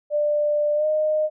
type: tone with pitch glide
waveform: sine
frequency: 593 to 615.3 Hz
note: D5 to D#5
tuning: +17 to -19 cents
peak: -18 dBFS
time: 0.1-1.3 s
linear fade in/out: 50 ms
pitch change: +64 cents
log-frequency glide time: 0.75-0.86 s
effects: none